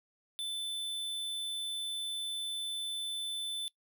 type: tone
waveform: square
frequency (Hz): 3520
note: A7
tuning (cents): 0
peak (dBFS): -35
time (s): 0.39-3.68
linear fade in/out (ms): 0
effects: noise-tail reverb RT60 0.1 s tail -22 dB re dry